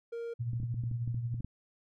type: tone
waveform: triangle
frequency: 466.2 Hz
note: A#4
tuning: in tune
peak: -34 dBFS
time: 0.12-0.34 s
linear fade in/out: 10 ms
type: tone with tremolo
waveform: sine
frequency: 118.4 Hz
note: A#2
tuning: 27 cents sharp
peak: -29 dBFS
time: 0.39-1.41 s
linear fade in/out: 20 ms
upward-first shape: triangle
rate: 13 Hz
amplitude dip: 60%
type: clicks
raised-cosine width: 5 ms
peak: -28 dBFS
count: 11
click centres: 0.534 / 0.601 / 0.632 / 0.743 / 0.838 / 0.914 / 1.077 / 1.145 / 1.343 / 1.404 / 1.446 s
effects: none